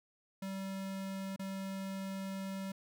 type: tone with dropouts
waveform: square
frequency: 193.2 Hz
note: G3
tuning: 25 cents flat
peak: -39 dBFS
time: 0.42-2.72 s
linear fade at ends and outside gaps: 5 ms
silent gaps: 1.362-1.393 s
effects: none